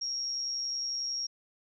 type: tone with amplitude modulation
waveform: sine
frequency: 5588 Hz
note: F8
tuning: in tune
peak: -29 dBFS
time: 0.01-1.27 s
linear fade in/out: 10 ms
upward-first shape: sine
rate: 131 Hz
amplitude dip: 45%
effects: none